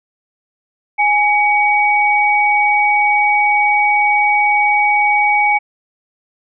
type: tone pair together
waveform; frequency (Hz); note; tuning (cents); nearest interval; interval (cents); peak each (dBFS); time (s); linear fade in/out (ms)
sine; 831 / 2259; G#5 / C#7; +1 / +32; octave + perfect fourth; 1731; -13; 0.98-5.59; 20
effects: none